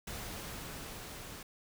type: noise with level ramp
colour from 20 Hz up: pink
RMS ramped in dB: -42 to -47 dBFS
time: 0.07-1.43 s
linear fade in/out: 5 ms
effects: none